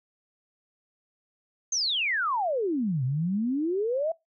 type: exponential two-way sweep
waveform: sine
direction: down then up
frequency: 6520 to 123.47 to 673 Hz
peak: -24 dBFS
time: 1.72-4.12 s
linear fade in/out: 5 ms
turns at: 3.04 s
effects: noise-tail reverb RT60 0.2 s tail -24 dB re dry